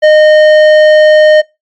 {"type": "tone with tanh clipping", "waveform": "sine", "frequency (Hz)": 614, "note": "D#5", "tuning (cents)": -23, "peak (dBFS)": -3, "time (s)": [0.02, 1.42], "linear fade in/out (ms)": 20, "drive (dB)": 12, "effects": ["noise-tail reverb RT60 0.2 s tail -20 dB re dry", "MP3 96 kbps"]}